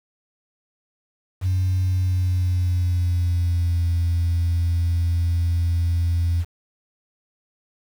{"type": "tone with pitch glide", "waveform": "sine", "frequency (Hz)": [92.7, 85.5], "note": ["F#2", "F2"], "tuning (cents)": [4, -36], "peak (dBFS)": -16, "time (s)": [1.41, 6.45], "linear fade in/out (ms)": 50, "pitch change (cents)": -140, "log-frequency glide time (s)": [1.84, 3.85], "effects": ["tanh soft clip ceiling -15 dBFS", "7-bit"]}